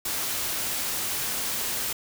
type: noise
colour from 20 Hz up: white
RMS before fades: -29 dBFS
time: 0.05-1.93 s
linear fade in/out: 5 ms
effects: none